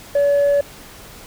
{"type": "tone with tanh clipping", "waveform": "sine", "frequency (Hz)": 570, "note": "C#5", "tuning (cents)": 48, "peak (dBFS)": -13, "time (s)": [0.15, 0.61], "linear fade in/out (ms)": 5, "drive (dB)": 1, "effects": ["pink hiss -40 dBFS RMS until 1.26 s"]}